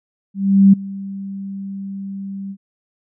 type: tone with ADSR envelope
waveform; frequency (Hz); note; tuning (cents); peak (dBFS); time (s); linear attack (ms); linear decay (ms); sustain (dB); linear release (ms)
sine; 196; G3; 0; -4; 0.34-2.57; 390; 10; -21; 63
effects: none